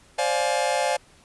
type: chord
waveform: 45% pulse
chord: D half-diminished seventh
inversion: third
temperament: just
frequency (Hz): 528.6 / 587.3 / 704.8 / 845.8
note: C5 / D5 / F5 / Ab5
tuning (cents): +18 / 0 / +16 / +31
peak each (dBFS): -27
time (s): 0.18-0.97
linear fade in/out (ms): 10
effects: pink hiss -55 dBFS RMS until 1.24 s + resampled to 24000 Hz